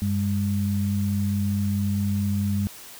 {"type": "tone pair together", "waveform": "sine", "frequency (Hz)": [97.13, 201.7], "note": ["G2", "G3"], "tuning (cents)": [-15, 50], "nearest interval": "octave + minor second", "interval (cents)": 1265, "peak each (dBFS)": -24, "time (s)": [0.02, 2.67], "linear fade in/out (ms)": 0, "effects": ["white hiss -43 dBFS RMS until 2.99 s"]}